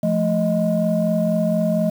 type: tone cluster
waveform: sine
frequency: 173.3 / 217.5 / 625 Hz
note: F3 / A3 / D#5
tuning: -13 / -20 / +8 cents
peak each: -20 dBFS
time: 0.03-1.9 s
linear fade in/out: 5 ms
effects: tanh soft clip ceiling -9 dBFS + 7-bit